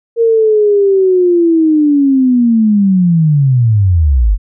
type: linear sweep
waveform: sine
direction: down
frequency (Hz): 466.2 to 43.74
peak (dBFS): -6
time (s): 0.16-4.38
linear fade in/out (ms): 50
effects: none